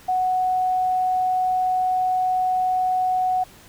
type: tone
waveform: sine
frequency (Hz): 740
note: F#5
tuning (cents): 0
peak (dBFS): -18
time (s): 0.08-3.44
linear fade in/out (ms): 10
effects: pink hiss -48 dBFS RMS until 3.68 s